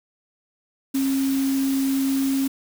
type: tone in noise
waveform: sine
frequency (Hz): 270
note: C#4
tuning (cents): -45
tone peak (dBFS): -19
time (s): 0.94-2.48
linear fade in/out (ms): 10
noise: white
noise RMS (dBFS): -34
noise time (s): 0.94-2.48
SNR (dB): +12
effects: none